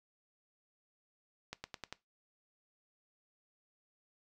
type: accelerating click train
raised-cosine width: 0.2 ms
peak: -24 dBFS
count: 5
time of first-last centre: 1.53-1.926 s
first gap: 110 ms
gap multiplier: 0.93
effects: noise-tail reverb RT60 0.2 s tail -19 dB re dry